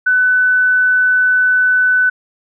sine tone, 1500 Hz, F#6, 23 cents sharp, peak -9 dBFS, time 0.06-2.1 s, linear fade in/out 10 ms, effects none

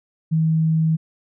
sine tone, 160 Hz, D#3, 49 cents sharp, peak -15 dBFS, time 0.31-0.97 s, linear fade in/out 20 ms, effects none

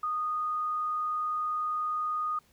sine tone, 1235 Hz, D#6, 13 cents flat, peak -28 dBFS, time 0.03-2.39 s, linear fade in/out 5 ms, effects pink hiss -65 dBFS RMS until 2.52 s

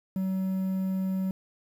triangle tone with quantisation, 189.3 Hz, F#3, 40 cents sharp, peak -24 dBFS, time 0.16-1.31 s, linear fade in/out 2 ms, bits 9, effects none

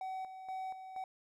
triangle tone with tremolo, 756 Hz, F#5, 37 cents sharp, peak -36 dBFS, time 0.01-1.04 s, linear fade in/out 2 ms, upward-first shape square, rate 2.1 Hz, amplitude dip 60%, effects none

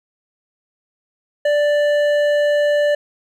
sine tone with hard clipping, 587.3 Hz, D5, in tune, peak -15 dBFS, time 1.45-2.95 s, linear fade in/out 5 ms, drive 9 dB, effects none

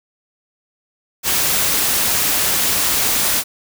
white noise, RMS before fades -17 dBFS, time 1.23-3.44 s, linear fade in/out 50 ms, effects none

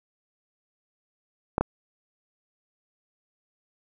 clicks, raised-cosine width 1 ms, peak -8 dBFS, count 2, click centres 1.581 / 1.61 s, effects none

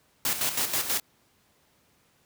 white noise with tremolo, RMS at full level -26 dBFS, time 0.25-1 s, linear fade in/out 2 ms, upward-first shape square, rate 6.2 Hz, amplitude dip 60%, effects pink hiss -65 dBFS RMS until 2.25 s + high-pass 80 Hz 12 dB/octave

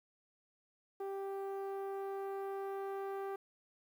sawtooth tone with low-pass filter sweep, 392 Hz, G4, in tune, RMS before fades -41 dBFS, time 1-3.36 s, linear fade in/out 5 ms, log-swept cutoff 800 to 1200 Hz, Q 0.98, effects 11-bit

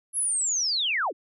sine linear sweep, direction down, 11000 to 220.8 Hz, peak -23 dBFS, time 0.13-1.13 s, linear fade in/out 50 ms, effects none

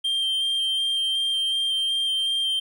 triangle tone with vibrato, 3165 Hz, G7, 16 cents sharp, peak -20 dBFS, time 0.04-2.6 s, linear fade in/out 10 ms, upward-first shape square, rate 2.7 Hz, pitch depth 9 cents each way, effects none

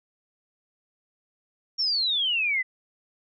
sine exponential sweep, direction down, 5588 to 1975.5 Hz, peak -22 dBFS, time 1.78-2.63 s, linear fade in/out 20 ms, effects none

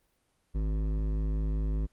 sine tone with hard clipping, 52.5 Hz, G#1, 19 cents sharp, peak -29 dBFS, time 0.54-1.87 s, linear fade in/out 20 ms, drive 13 dB, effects pink hiss -73 dBFS RMS until 1.92 s + Opus 32 kbps

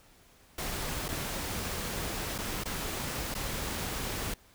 pink noise with dropouts, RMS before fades -35 dBFS, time 0.58-4.34 s, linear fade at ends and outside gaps 5 ms, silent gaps 1.083-1.087 / 2.381-2.385 / 2.638-2.655 / 3.343-3.349 s, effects pink hiss -60 dBFS RMS until 4.54 s

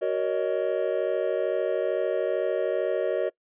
triangle chord, D# minor seventh, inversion first, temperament just, 373.4 / 466.7 / 560 / 622.3 Hz, F#4 / A#4 / C#5 / D#5, +16 / +2 / +18 / 0 cents, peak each -27 dBFS, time 0.01-3.3 s, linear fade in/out 20 ms, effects noise-tail reverb RT60 0.1 s tail -22 dB re dry + resampled to 8000 Hz

